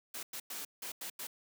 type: noise bursts at uneven times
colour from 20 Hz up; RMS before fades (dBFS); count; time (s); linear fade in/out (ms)
white; -42; 6; 0.14-0.23 / 0.33-0.4 / 0.5-0.65 / 0.82-0.92 / 1.01-1.1 / 1.19-1.27; 5
effects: high-pass 200 Hz 12 dB/octave